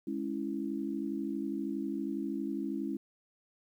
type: chord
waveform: sine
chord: C# minor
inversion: second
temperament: equal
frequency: 207.7 / 277.2 / 329.6 Hz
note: G#3 / C#4 / E4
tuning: 0 / 0 / 0 cents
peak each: -38 / -36 / -37 dBFS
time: 0.07-2.97 s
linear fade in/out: 5 ms
effects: 11-bit